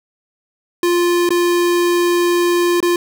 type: tone with dropouts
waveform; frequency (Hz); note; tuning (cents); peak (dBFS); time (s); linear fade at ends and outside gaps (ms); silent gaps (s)
square; 349.2; F4; 0; -13; 0.83-2.96; 2; 1.291-1.305 / 2.804-2.827
effects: none